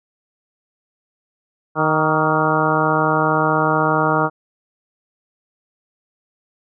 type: harmonic tone with a mistuned harmonic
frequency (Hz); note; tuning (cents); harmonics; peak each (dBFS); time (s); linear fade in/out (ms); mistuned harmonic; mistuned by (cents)
155.56; D#3; 0; 1 / 2 / 3 / 4 / 5 / 6 / 7 / 8 / 9; -23 / -23 / -23 / -23 / -23 / -23 / -23 / -23 / -23; 1.75-4.3; 50; 7; +61
effects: none